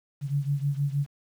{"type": "beating tone pair", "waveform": "sine", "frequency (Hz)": [139.9, 146.3], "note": ["C#3", "D3"], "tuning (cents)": [16, -6], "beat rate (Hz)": 6.4, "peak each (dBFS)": [-26, -29], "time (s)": [0.21, 1.07], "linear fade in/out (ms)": 50, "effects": ["9-bit"]}